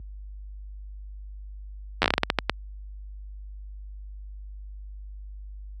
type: slowing click train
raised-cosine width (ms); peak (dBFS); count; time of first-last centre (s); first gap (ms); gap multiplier
0.3; -3; 12; 2.02-2.496; 10; 1.27
effects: added 50 Hz sine -25 dBFS peak until 5.8 s + high-pass 100 Hz 12 dB/octave